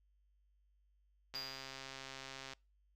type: click train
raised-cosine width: 0.2 ms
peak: -30 dBFS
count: 161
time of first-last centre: 1.34-2.534 s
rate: 134 Hz
type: tone with exponential decay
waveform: triangle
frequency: 4823 Hz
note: D8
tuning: 45 cents sharp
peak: -38 dBFS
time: 1.35-2.04 s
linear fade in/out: 2 ms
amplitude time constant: 150 ms
effects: noise-tail reverb RT60 0.3 s tail -26 dB re dry + added 50 Hz sine -70 dBFS peak until 2.95 s